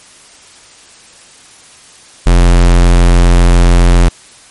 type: tone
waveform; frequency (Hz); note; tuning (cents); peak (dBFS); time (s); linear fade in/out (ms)
square; 43.65; F1; 0; -4; 2.26-4.09; 10
effects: white hiss -39 dBFS RMS until 4.5 s + MP3 48 kbps